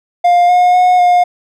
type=tone with pitch steps; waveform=triangle; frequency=704 / 718 / 726 / 713 Hz; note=F5 / F5 / F#5 / F5; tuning=+14 / +48 / -33 / +36 cents; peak=-4 dBFS; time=0.24-1.24 s; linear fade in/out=10 ms; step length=250 ms; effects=none